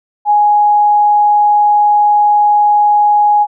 sine tone, 832 Hz, G#5, 3 cents sharp, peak -6 dBFS, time 0.25-3.47 s, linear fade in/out 50 ms, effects none

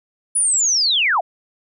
sine linear sweep, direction down, 10000 to 595 Hz, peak -14 dBFS, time 0.35-1.21 s, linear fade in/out 10 ms, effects none

